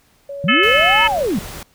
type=tone; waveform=sine; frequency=562 Hz; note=C#5; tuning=24 cents sharp; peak=-26 dBFS; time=0.29-1.25 s; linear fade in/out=5 ms
type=linear two-way sweep; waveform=sine; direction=up then down; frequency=140 to 955 to 160.2 Hz; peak=-16 dBFS; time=0.44-1.39 s; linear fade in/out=2 ms; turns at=1.05 s
type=harmonic tone; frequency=433.1 Hz; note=A4; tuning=27 cents flat; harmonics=3 / 4 / 5 / 6 / 7; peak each=-18 / -18 / -18 / -18 / -18 dBFS; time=0.48-1.08 s; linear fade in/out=10 ms
type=noise; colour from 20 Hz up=pink; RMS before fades=-32 dBFS; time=0.63-1.63 s; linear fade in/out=2 ms
effects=pink hiss -56 dBFS RMS until 1.74 s